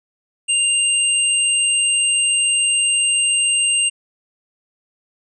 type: tone pair together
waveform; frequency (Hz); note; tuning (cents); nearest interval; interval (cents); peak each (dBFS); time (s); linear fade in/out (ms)
sine; 2794 / 8373; F7 / C9; 0 / 0; octave + perfect fifth; 1900; -17; 0.48-3.9; 20
effects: none